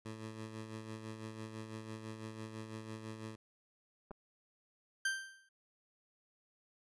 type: tone with tremolo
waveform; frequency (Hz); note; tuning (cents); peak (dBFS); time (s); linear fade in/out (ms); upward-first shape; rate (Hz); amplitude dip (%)
15% pulse; 110; A2; 0; -36; 0.05-3.36; 10; sine; 6; 50
type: clicks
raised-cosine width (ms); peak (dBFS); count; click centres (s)
1; -35; 2; 4.109 / 4.114
type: tone with exponential decay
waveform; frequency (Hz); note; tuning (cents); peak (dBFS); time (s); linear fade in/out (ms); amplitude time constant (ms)
40% pulse; 1568; G6; 0; -29; 5.05-5.49; 5; 94
effects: resampled to 24000 Hz